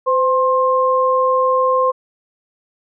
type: tone pair together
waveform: sine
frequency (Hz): 513.1 / 1060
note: C5 / C6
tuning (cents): -34 / +22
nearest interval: octave + minor second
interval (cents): 1256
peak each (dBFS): -15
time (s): 0.06-1.92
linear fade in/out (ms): 20
effects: none